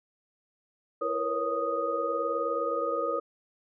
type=tone cluster; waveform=sine; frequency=332.8 / 464.3 / 483.5 / 552 / 1243 Hz; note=E4 / A#4 / B4 / C#5 / D#6; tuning=+17 / -7 / -37 / -7 / -2 cents; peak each=-38 / -35 / -33 / -32 / -31 dBFS; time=1.01-3.2 s; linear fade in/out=10 ms; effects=none